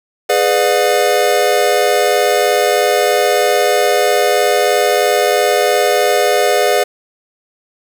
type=chord; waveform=square; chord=G# diminished seventh; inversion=none; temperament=just; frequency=415.3 / 498.4 / 598 / 717.6 Hz; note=G#4 / B4 / D5 / F5; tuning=0 / +16 / +31 / +47 cents; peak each=-17 dBFS; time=0.29-6.84 s; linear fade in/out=10 ms; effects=none